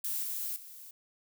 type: noise with level steps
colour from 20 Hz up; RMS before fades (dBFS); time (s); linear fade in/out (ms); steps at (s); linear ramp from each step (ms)
violet; -34 / -36 / -49; 0.04-0.91; 5; 0.23 / 0.56; 2
effects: none